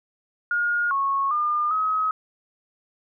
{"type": "tone with pitch steps", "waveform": "sine", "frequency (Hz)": [1427, 1100, 1207, 1273], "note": ["F6", "C#6", "D6", "D#6"], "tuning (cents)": [37, -14, 47, 39], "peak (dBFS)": -20, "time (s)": [0.51, 2.11], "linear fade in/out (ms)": 2, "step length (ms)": 400, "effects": []}